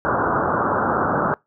white low-pass noise, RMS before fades -20 dBFS, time 0.05-1.34 s, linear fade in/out 0 ms, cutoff 1500 Hz, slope 96 dB/octave, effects noise-tail reverb RT60 0.2 s tail -24 dB re dry + high-pass 100 Hz 12 dB/octave

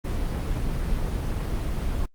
brown noise, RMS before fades -26 dBFS, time 0.04-2.06 s, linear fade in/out 10 ms, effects Opus 24 kbps

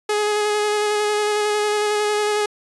sawtooth tone with vibrato, 419.3 Hz, G#4, 17 cents sharp, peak -14 dBFS, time 0.09-2.46 s, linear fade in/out 5 ms, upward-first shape square, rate 11 Hz, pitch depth 12 cents each way, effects resampled to 24000 Hz

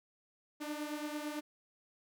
sawtooth beating tone pair, 296 / 304.9 Hz, D4 / D#4, +14 / -35 cents, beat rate 8.9 Hz, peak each -36 / -39 dBFS, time 0.6-1.41 s, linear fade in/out 20 ms, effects none

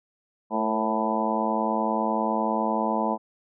harmonic tone with a mistuned harmonic, 110 Hz, A2, in tune, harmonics 2 / 3 / 4 / 5 / 6 / 7 / 8 / 9, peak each -28 / -33 / -34 / -32 / -31 / -32 / -29 / -30 dBFS, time 0.5-3.18 s, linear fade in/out 50 ms, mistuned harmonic 4, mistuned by +52 cents, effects none

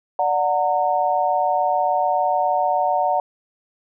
sine chord, D augmented, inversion none, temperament just, 587.3 / 734.2 / 917.7 Hz, D5 / F#5 / A#5, 0 / -14 / -27 cents, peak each -23 / -19 / -22 dBFS, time 0.19-3.2 s, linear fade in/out 2 ms, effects none

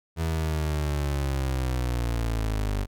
30% pulse linear sweep, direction down, 82.41 to 49 Hz, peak -22 dBFS, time 0.16-2.87 s, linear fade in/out 50 ms, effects none

